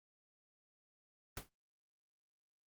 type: noise with exponential decay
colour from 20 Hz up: pink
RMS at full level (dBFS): -39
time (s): 1.37-1.49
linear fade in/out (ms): 2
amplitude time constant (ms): 26
effects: Opus 24 kbps